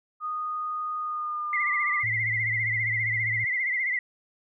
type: tone with pitch glide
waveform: sine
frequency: 1236 to 1191.1 Hz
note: D#6 to D6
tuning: -12 to +24 cents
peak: -28 dBFS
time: 0.2-2.04 s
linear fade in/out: 50 ms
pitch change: -64 cents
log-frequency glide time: 1-1.72 s
type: tone with vibrato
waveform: sine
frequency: 2047 Hz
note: C7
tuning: 38 cents flat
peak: -24 dBFS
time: 1.53-3.99 s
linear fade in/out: 2 ms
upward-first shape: triangle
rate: 15 Hz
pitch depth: 100 cents each way
type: tone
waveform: sine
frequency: 111.5 Hz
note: A2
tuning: 23 cents sharp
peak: -33 dBFS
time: 2.03-3.45 s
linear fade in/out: 10 ms
effects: none

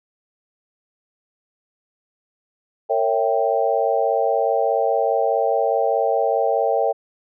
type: chord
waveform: sine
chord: A# diminished seventh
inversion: none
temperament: equal with one note detuned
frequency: 457.6 / 554.4 / 659.3 / 784 Hz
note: A#4 / C#5 / E5 / G5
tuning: -32 / 0 / 0 / 0 cents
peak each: -22 dBFS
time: 2.89-6.93 s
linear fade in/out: 20 ms
effects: none

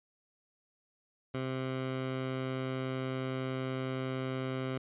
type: tone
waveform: 15% pulse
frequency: 130.81 Hz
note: C3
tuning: in tune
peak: -27 dBFS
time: 1.34-4.78 s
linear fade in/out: 5 ms
effects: resampled to 8000 Hz

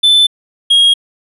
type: tone pair in turn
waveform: triangle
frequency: 3520 / 3272 Hz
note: A7 / G#7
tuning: 0 / -26 cents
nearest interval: minor second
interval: 126 cents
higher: first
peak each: -4 dBFS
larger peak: neither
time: 0.03-0.27 / 0.7-0.94 s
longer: neither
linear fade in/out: 10 ms
effects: resampled to 32000 Hz

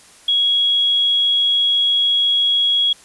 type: tone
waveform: sine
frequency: 3322 Hz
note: G#7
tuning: in tune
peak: -13 dBFS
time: 0.28-2.93 s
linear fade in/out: 5 ms
effects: white hiss -46 dBFS RMS until 3.04 s + resampled to 24000 Hz

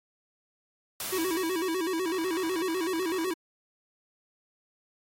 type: noise with exponential decay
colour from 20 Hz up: white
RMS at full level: -33 dBFS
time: 1-2.8 s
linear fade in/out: 2 ms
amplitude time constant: 390 ms
type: tone with vibrato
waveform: square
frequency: 349.2 Hz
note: F4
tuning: in tune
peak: -28 dBFS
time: 1.12-3.34 s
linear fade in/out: 10 ms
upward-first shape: square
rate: 8 Hz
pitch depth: 120 cents each way
effects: AAC 48 kbps

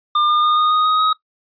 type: tone with pitch steps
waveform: square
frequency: 1200 / 1210.4 / 1221 / 1231.6 / 1242.3 / 1253.1 / 1264 Hz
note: D6 / D#6 / D#6 / D#6 / D#6 / D#6 / D#6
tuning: +37 / -48 / -33 / -18 / -3 / +12 / +27 cents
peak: -14 dBFS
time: 0.15-1.13 s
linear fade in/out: 5 ms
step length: 140 ms
effects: noise-tail reverb RT60 0.1 s tail -17 dB re dry + resampled to 11025 Hz

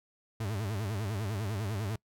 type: tone with vibrato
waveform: 40% pulse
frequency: 104 Hz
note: G#2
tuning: 3 cents sharp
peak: -31 dBFS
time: 0.4-1.96 s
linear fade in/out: 5 ms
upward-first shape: sine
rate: 10 Hz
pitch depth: 160 cents each way
effects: noise-tail reverb RT60 0.1 s tail -25 dB re dry

